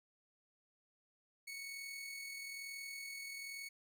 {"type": "tone with amplitude modulation", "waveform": "sawtooth", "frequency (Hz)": 2217, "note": "C#7", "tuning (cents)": 0, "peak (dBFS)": -40, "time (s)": [1.47, 3.69], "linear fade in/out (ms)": 10, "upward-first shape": "sine", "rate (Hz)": 41.1, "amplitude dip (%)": 35, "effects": []}